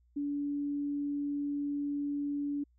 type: tone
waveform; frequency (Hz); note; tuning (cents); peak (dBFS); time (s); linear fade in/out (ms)
sine; 287.2; D4; -39; -31; 0.16-2.64; 10
effects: added 60 Hz sine -64 dBFS peak until 2.78 s